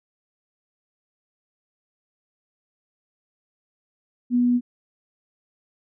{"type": "tone", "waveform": "sine", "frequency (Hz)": 244.4, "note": "B3", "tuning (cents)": -18, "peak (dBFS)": -16, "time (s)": [4.3, 4.61], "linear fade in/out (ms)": 50, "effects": []}